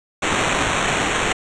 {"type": "noise with sample-and-hold", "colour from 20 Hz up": "white", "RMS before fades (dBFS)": -20, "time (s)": [0.22, 1.33], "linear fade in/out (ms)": 10, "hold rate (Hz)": 4900, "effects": ["resampled to 22050 Hz"]}